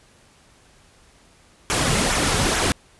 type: noise with flanger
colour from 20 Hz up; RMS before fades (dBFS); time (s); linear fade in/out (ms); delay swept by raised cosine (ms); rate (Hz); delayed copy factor
pink; -20; 1.7-2.72; 0; 0.21 to 3.41; 2.3; -0.5
effects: pink hiss -54 dBFS RMS until 2.99 s + resampled to 24000 Hz